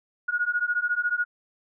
sine beating tone pair, 1439 / 1453 Hz, F#6 / F#6, -49 / -32 cents, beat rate 14 Hz, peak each -26 dBFS, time 0.28-1.25 s, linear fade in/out 10 ms, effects none

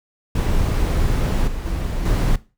brown noise with level steps, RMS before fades -18 / -26 / -23 / -17 dBFS, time 0.35-2.36 s, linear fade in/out 5 ms, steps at 1.47 / 1.65 / 2.05 s, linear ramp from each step 10 ms, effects noise-tail reverb RT60 0.3 s tail -18 dB re dry

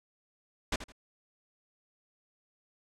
pink noise with echo, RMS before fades -30 dBFS, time 0.72-0.76 s, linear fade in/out 5 ms, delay 81 ms, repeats 2, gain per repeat -12 dB, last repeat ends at 0.922 s, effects low-pass 7000 Hz 12 dB/octave

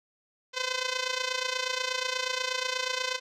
5% pulse tone with amplitude modulation, 511 Hz, C5, 41 cents flat, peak -13 dBFS, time 0.53-3.2 s, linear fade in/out 50 ms, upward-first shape sine, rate 28.3 Hz, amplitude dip 75%, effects low-pass 6000 Hz 12 dB/octave

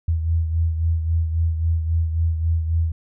sine beating tone pair, 81.6 / 85.3 Hz, E2 / F2, -17 / -40 cents, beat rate 3.7 Hz, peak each -18 / -27 dBFS, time 0.08-2.92 s, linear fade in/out 5 ms, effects none

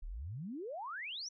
sine exponential sweep, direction up, 30.87 to 6100 Hz, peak -40 dBFS, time 0.02-1.29 s, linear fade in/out 10 ms, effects none

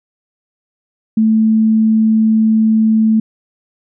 sine tone, 220 Hz, A3, in tune, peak -8 dBFS, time 1.17-3.2 s, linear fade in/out 5 ms, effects none

